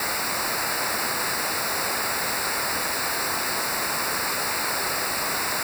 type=noise with comb filter; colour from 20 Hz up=pink; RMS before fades=-26 dBFS; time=0-5.63 s; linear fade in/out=2 ms; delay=0.31 ms; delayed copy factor=-1; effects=none